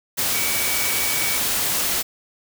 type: tone in noise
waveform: sine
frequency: 2271 Hz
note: C#7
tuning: 41 cents sharp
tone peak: -28 dBFS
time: 0.33-1.39 s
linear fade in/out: 20 ms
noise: white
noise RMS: -22 dBFS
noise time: 0.17-2.03 s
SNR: -9 dB
effects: none